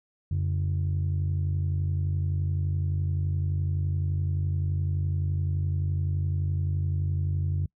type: tone pair together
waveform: sine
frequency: 89.58 / 141.3 Hz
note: F2 / C#3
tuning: +44 / +34 cents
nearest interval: minor sixth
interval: 790 cents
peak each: -24 / -28 dBFS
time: 0.31-7.66 s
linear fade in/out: 5 ms
effects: noise-tail reverb RT60 0.1 s tail -26 dB re dry + tanh soft clip ceiling -20 dBFS